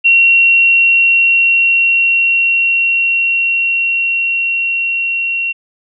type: tone with level ramp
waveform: sine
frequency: 2737 Hz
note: F7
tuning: 36 cents flat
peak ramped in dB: -5 to -14 dBFS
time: 0.04-5.53 s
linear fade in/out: 20 ms
effects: none